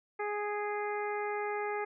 harmonic tone with a mistuned harmonic, 415.3 Hz, G#4, in tune, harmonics 1 / 2 / 3 / 4 / 5 / 6, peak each -35 / -37 / -42 / -44 / -42 / -51 dBFS, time 0.19-1.85 s, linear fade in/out 10 ms, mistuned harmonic 6, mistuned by -30 cents, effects none

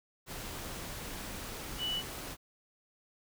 sine tone in noise, 2960 Hz, F#7, in tune, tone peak -32 dBFS, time 1.78-2.03 s, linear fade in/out 50 ms, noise pink, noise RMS -42 dBFS, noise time 0.26-2.37 s, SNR +7 dB, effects none

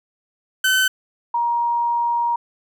30% pulse / sine tone pair in turn, 1525 / 944.7 Hz, G6 / A#5, -48 / +23 cents, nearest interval minor sixth, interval 829 cents, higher first, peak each -12 / -17 dBFS, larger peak first, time 0.64-0.88 / 1.34-2.36 s, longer second, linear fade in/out 5 ms, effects none

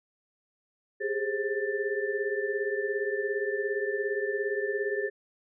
sine tone cluster, 399.4 / 416.7 / 529 / 1771 Hz, G4 / G#4 / C5 / A6, +32 / +6 / +19 / +11 cents, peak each -32 / -31 / -37 / -34 dBFS, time 1-5.1 s, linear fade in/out 20 ms, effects none

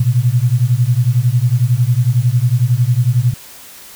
sine beating tone pair, 116.9 / 127.9 Hz, A#2 / C3, +5 / -39 cents, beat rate 11 Hz, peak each -13 dBFS, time 0-3.34 s, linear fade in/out 5 ms, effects white hiss -37 dBFS RMS until 3.95 s

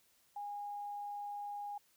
sine tone, 819 Hz, G#5, 24 cents flat, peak -40 dBFS, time 0.36-1.78 s, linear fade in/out 5 ms, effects white hiss -71 dBFS RMS until 1.96 s

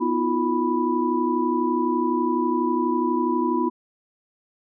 sine tone cluster, 248.4 / 320.9 / 353 / 987 Hz, B3 / E4 / F4 / B5, +10 / -46 / +19 / -1 cents, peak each -25 dBFS, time 0-3.7 s, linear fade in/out 20 ms, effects none

